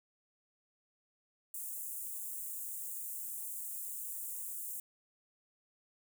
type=high-pass noise; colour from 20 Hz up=white; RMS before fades=-42 dBFS; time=1.54-4.8 s; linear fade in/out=2 ms; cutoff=7400 Hz; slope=48 dB/octave; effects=none